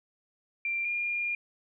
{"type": "tone pair in turn", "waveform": "sine", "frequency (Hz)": [2368, 2411], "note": ["D7", "D7"], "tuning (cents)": [14, 45], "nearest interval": "unison", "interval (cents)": 31, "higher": "second", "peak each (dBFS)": -28, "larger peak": "neither", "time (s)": [[0.65, 0.85], [0.85, 1.35]], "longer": "second", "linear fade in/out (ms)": 2, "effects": []}